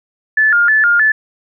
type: tone with vibrato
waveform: sine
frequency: 1568 Hz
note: G6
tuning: in tune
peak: -8 dBFS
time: 0.37-1.12 s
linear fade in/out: 5 ms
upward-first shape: square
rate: 3.2 Hz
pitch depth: 180 cents each way
effects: none